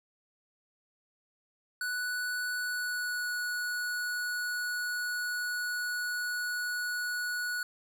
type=tone with pitch glide; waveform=square; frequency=1480 to 1466.4 Hz; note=F#6 to F#6; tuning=0 to -16 cents; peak=-32 dBFS; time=1.81-7.63 s; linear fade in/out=2 ms; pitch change=-16 cents; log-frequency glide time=2.55-3.32 s; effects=none